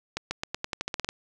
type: accelerating click train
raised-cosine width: 0.2 ms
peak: -12 dBFS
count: 12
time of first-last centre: 0.17-1.09 s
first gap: 140 ms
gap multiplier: 0.89
effects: none